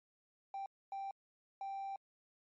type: tone bursts at uneven times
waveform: triangle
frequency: 784 Hz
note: G5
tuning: in tune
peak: -37 dBFS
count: 3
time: 0.54-0.66 / 0.92-1.11 / 1.61-1.96 s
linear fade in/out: 2 ms
effects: tanh soft clip ceiling -35 dBFS + MP3 32 kbps